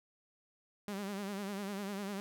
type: tone with vibrato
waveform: sawtooth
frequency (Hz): 199.7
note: G3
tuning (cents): +32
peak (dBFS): -34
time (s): 0.88-2.2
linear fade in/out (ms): 0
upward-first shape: sine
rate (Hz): 10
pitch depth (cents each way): 72
effects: none